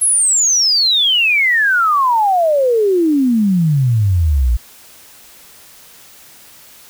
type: exponential sweep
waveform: sine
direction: down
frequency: 11160 to 55.6 Hz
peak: -10 dBFS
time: 0.01-4.57 s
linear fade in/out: 10 ms
effects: white hiss -42 dBFS RMS until 6.89 s